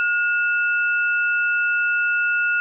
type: tone pair together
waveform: sine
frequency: 1434 / 2645 Hz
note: F6 / E7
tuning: +45 / +5 cents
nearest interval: major seventh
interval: 1060 cents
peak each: -18 / -25 dBFS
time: 0-2.6 s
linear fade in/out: 0 ms
effects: none